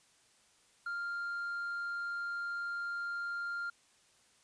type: tone with tanh clipping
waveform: sine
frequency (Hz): 1396.9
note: F6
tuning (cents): 0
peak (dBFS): -36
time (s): 0.86-3.7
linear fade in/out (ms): 5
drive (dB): 2
effects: white hiss -67 dBFS RMS until 4.43 s + resampled to 22050 Hz

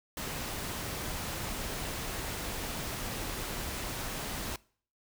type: noise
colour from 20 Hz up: pink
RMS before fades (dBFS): -37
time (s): 0.17-4.56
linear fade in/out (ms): 2
effects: noise-tail reverb RT60 0.5 s tail -23 dB re dry

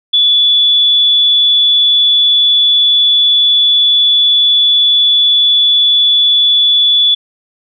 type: tone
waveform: sine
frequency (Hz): 3442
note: A7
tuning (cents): -39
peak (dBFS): -6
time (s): 0.13-7.15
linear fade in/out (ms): 10
effects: none

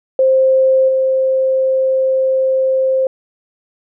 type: tone with level steps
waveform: sine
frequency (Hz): 526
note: C5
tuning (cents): +9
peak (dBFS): -8 / -11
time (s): 0.19-3.07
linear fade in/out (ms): 2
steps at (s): 0.88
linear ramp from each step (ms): 10
effects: none

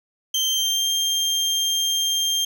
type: tone with pitch glide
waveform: 30% pulse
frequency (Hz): 3136 to 3191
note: G7 to G7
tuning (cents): 0 to +30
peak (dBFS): -17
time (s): 0.34-2.45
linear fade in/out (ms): 5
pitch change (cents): +30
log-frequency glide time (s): 0.49-0.91
effects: none

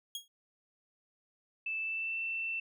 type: tone with exponential decay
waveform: sawtooth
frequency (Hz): 3289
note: G#7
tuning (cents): -18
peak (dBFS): -31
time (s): 0.15-0.28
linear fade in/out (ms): 2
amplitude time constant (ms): 28
type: tone with pitch glide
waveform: sine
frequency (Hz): 2637 to 2678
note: E7 to E7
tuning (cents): 0 to +27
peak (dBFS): -33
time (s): 1.66-2.6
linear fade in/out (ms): 5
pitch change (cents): +27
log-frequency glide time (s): 1.79-2.19
effects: none

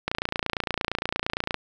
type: click train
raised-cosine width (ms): 0.3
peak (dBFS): -9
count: 43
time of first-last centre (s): 0.08-1.543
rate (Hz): 28.7
effects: none

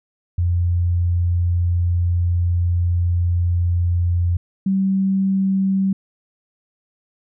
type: tone pair in turn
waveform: sine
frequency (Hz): 87.31 / 192.75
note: F2 / G3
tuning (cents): 0 / -29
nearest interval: octave + major second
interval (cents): 1371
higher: second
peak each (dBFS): -15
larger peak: neither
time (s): 0.38-4.37 / 4.66-5.93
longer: first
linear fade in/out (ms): 5
effects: none

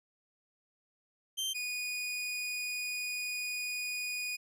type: tone pair in turn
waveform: sawtooth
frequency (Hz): 3136 / 2467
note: G7 / D#7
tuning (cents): 0 / -15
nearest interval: major third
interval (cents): 415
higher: first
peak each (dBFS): -29 / -31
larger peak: first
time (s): 1.37-1.54 / 1.54-4.37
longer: second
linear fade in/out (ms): 20
effects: resampled to 32000 Hz

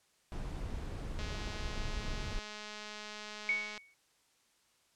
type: noise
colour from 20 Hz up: brown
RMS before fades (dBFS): -39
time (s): 0.32-2.39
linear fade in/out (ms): 0
type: click train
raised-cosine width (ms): 0.2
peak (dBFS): -28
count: 547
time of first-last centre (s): 1.19-3.778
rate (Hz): 211
type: tone with exponential decay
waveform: sine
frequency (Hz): 2229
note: C#7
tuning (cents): +9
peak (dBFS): -26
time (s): 3.49-3.94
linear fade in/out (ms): 1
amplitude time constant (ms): 97
effects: white hiss -71 dBFS RMS until 4.95 s + low-pass 9000 Hz 12 dB/octave

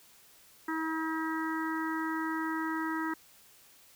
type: harmonic tone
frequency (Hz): 320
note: D#4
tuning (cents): +49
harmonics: 1 / 3 / 4 / 5 / 6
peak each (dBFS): -33 / -38 / -39 / -40 / -41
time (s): 0.68-3.14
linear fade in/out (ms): 5
effects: white hiss -59 dBFS RMS until 3.95 s

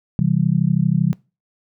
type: chord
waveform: sine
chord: C major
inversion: none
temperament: just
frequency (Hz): 130.81 / 163.52 / 196.22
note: C3 / E3 / G3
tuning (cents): 0 / -14 / +2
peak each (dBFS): -20 / -17 / -21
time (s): 0.19-1.13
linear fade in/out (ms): 0
effects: noise-tail reverb RT60 0.3 s tail -23 dB re dry

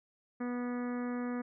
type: harmonic tone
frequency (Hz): 244.7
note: B3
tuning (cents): -16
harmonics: 1 / 2 / 3 / 4 / 5 / 6 / 7 / 8 / 9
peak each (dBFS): -34 / -42 / -49 / -51 / -48 / -53 / -52 / -55 / -58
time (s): 0.4-1.42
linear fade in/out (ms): 10
effects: none

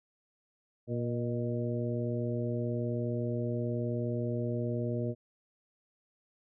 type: harmonic tone with a mistuned harmonic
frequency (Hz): 119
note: A#2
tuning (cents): +36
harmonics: 1 / 2 / 3 / 4 / 5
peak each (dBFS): -33 / -36 / -38 / -39 / -40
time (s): 0.87-5.15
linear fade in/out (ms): 50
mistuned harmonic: 5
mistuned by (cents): +37
effects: none

